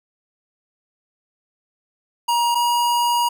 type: tone pair in turn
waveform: square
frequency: 948 / 955.1 Hz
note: A#5 / A#5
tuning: +29 / +42 cents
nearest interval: unison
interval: 13 cents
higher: second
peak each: -17 dBFS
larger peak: neither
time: 2.28-2.55 / 2.55-3.29 s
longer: second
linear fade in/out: 10 ms
effects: none